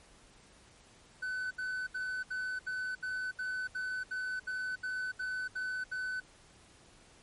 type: tone bursts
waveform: triangle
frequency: 1508 Hz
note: F#6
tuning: 32 cents sharp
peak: -32 dBFS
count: 14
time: 1.22-6.203 s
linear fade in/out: 10 ms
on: 290 ms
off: 71 ms
effects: pink hiss -60 dBFS RMS until 7.22 s + MP3 48 kbps